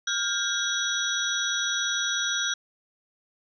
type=tone cluster; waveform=sine; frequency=1411 / 1589 / 3343 / 3817 / 5860 Hz; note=F6 / G6 / G#7 / A#7 / F#8; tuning=+17 / +23 / +11 / +40 / -18 cents; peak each=-31 dBFS; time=0.07-2.54 s; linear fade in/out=5 ms; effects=none